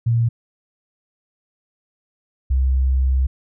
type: tone pair in turn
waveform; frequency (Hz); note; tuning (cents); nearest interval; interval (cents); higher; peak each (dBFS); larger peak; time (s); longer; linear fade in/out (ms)
sine; 116.54 / 65.41; A#2 / C2; 0 / 0; minor seventh; 1000; first; -14; neither; 0.06-0.29 / 2.5-3.27; second; 10
effects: none